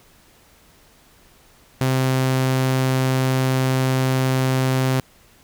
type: tone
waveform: sawtooth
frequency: 130.7 Hz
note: C3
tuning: 1 cent flat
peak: -13 dBFS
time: 1.81-5 s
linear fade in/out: 0 ms
effects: pink hiss -53 dBFS RMS until 5.43 s